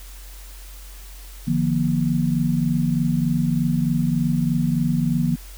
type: tone cluster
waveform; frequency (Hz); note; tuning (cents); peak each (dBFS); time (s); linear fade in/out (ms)
sine; 149.9 / 173.2 / 237.8; D3 / F3 / A#3; +36 / -14 / +35; -22; 1.47-5.36; 10
effects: added 46 Hz sine -37 dBFS peak until 5.57 s + white hiss -45 dBFS RMS until 5.57 s

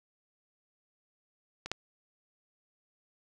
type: clicks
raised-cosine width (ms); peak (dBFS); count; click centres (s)
0.2; -21 / -14; 2; 1.66 / 1.716
effects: none

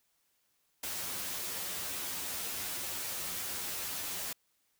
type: noise with comb filter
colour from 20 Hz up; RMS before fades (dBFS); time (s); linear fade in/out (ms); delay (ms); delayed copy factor
white; -38; 0.83-4.33; 5; 11; +0.95
effects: white hiss -75 dBFS RMS until 4.79 s

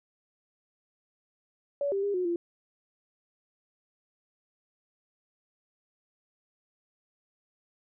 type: tone with pitch steps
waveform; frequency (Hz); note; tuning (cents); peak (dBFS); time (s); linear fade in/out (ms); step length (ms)
sine; 568 / 394.3 / 404.3 / 363.4 / 343.8; C#5 / G4 / G#4 / F#4 / F4; +42 / +10 / -46 / -31 / -27; -26; 1.81-2.36; 2; 110
effects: none

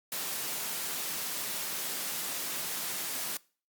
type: high-pass noise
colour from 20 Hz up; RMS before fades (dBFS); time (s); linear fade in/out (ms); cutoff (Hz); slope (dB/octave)
white; -35; 0.12-3.37; 2; 130; 48
effects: noise-tail reverb RT60 0.4 s tail -23 dB re dry + Opus 48 kbps

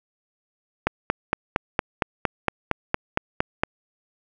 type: click train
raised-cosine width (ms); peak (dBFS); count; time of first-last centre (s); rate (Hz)
0.5; -4; 13; 0.87-3.635; 4.34
effects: none

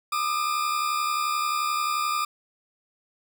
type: tone pair together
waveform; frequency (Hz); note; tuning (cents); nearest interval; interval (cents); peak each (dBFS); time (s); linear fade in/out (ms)
40% pulse; 1200 / 1271.4; D6 / D#6; +37 / +37; minor second; 100; -24 / -30; 0.12-2.25; 5
effects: none

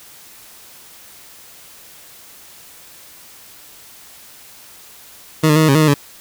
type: tone with pitch steps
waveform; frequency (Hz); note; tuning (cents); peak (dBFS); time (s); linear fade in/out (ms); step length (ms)
20% pulse; 157.2 / 150.8 / 157.9 / 156.7 / 136.9 / 156.8 / 154.5 / 143.1; D#3 / D3 / D#3 / D#3 / C#3 / D#3 / D#3 / D3; +18 / +46 / +26 / +13 / -21 / +14 / -12 / -45; -5; 5.43-5.942; 10; 64
effects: white hiss -42 dBFS RMS until 6.2 s

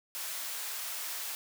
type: high-pass noise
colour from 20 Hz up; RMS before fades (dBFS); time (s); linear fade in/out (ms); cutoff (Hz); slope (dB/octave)
white; -38; 0.15-1.35; 0; 690; 12
effects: none

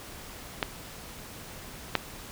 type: clicks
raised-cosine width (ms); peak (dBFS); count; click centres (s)
0.3; -9 / -6; 2; 0.628 / 1.953
effects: pink hiss -44 dBFS RMS until 2.31 s

